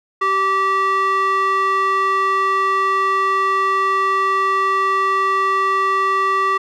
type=tone with band-pass filter; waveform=square; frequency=387.3 Hz; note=G4; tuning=21 cents flat; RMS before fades=-17 dBFS; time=0.21-6.58 s; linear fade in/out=10 ms; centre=1400 Hz; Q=8.4; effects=none